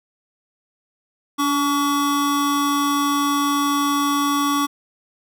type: tone pair together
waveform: square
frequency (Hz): 286.5 / 1133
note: D4 / C#6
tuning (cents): -43 / +37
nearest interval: 2 octaves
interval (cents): 2380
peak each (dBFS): -21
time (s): 1.38-4.67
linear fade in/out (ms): 20
effects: none